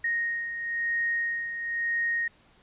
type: beating tone pair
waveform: sine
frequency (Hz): 1864.7 / 1865.7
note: A#6 / A#6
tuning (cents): 0 / +1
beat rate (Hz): 1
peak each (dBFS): -27 / -35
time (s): 0.04-2.28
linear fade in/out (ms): 5
effects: pink hiss -60 dBFS RMS until 2.62 s + resampled to 8000 Hz